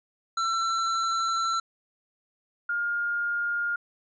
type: tone pair in turn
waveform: square / sine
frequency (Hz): 1344 / 1414.3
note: E6 / F6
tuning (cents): +33 / +21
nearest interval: minor second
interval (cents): 88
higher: second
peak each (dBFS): -25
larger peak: neither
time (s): 0.37-1.6 / 2.69-3.76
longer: first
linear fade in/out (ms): 5
effects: resampled to 16000 Hz